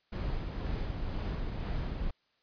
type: noise with tremolo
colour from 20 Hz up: brown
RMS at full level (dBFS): -33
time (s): 0.12-2.11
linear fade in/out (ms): 10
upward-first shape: sine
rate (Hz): 2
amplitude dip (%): 30
effects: white hiss -73 dBFS RMS until 2.42 s + resampled to 11025 Hz